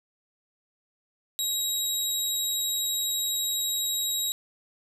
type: tone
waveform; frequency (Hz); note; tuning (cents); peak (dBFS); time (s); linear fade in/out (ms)
20% pulse; 3828; A#7; +45; -20; 1.39-4.32; 0
effects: 10-bit